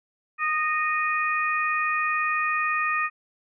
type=harmonic tone; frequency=618 Hz; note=D#5; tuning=12 cents flat; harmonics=2 / 3 / 4; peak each=-25 / -27 / -28 dBFS; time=0.38-3.1 s; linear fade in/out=50 ms; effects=none